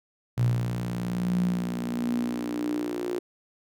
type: tone with high-pass filter sweep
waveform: sawtooth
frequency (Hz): 59.6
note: A#1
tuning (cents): +39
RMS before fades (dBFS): -28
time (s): 0.37-3.19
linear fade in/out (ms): 5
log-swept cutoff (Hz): 120 to 360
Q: 9.7
effects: none